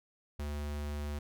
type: tone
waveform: square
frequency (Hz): 73.42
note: D2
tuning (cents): 0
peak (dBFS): -36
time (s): 0.39-1.19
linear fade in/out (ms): 5
effects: none